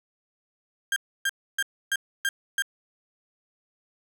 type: tone bursts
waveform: 35% pulse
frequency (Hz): 1600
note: G6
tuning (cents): +35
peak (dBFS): -21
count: 6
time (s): 0.92-2.622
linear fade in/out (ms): 2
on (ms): 42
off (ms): 290
effects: none